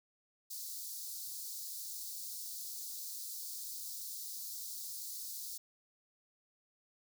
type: high-pass noise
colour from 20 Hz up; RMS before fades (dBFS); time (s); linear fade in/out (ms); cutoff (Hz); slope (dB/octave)
white; -44; 0.5-5.58; 10; 4100; 48
effects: none